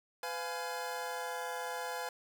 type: chord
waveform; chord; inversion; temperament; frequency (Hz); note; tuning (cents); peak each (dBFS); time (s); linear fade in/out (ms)
25% pulse; F diminished; second; just; 502.9 / 698.5 / 838.1; Cb5 / F5 / Ab5; +31 / 0 / +16; -37 / -39 / -37; 0.23-2.09; 2
effects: none